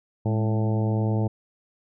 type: harmonic tone with a mistuned harmonic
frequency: 110 Hz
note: A2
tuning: in tune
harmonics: 1 / 2 / 3 / 4 / 5 / 6 / 7 / 8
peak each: -22 / -28 / -32 / -34 / -36 / -38 / -39 / -40 dBFS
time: 0.25-1.28 s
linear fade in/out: 10 ms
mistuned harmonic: 2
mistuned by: -69 cents
effects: none